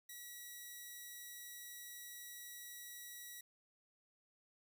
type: tone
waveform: 5% pulse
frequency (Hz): 1932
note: B6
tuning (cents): -39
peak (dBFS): -39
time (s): 0.09-3.41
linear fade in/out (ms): 5
effects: none